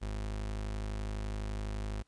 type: tone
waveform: 35% pulse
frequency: 51.91 Hz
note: G#1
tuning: in tune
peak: -33 dBFS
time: 0.01-2.03 s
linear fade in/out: 20 ms
effects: pink hiss -75 dBFS RMS until 2.07 s + resampled to 22050 Hz